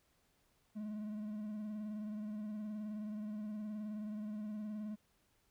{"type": "tone with vibrato", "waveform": "triangle", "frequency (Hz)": 211.8, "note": "G#3", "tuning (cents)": 34, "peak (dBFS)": -38, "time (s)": [0.75, 4.96], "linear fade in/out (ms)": 20, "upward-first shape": "sine", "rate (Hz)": 19, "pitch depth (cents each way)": 38, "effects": ["pink hiss -75 dBFS RMS until 5.5 s"]}